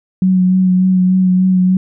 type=tone with vibrato; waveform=sine; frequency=185 Hz; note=F#3; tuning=in tune; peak=-8 dBFS; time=0.22-1.77 s; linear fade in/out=2 ms; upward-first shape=sine; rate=3.4 Hz; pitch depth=20 cents each way; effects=none